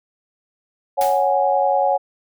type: chord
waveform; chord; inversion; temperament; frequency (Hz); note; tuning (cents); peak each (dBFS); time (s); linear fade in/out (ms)
sine; C# suspended fourth; none; equal; 554.4 / 740 / 830.6; C#5 / F#5 / G#5; 0 / 0 / 0; -19; 0.97-1.98; 20
type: noise with exponential decay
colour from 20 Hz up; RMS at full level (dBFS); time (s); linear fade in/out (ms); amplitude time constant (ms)
white; -27; 1.01-1.34; 1; 70
effects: none